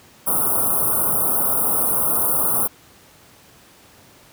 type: band-stop noise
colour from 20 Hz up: white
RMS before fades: -19 dBFS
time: 0.26-2.68 s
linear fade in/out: 20 ms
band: 1400 to 9100 Hz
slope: 96 dB/octave
effects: pink hiss -49 dBFS RMS until 4.32 s + high-pass 80 Hz 12 dB/octave